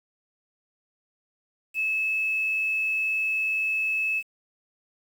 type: tone with quantisation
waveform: sine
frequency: 2601 Hz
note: E7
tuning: 24 cents flat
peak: -23 dBFS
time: 1.74-4.23 s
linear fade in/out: 50 ms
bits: 8
effects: none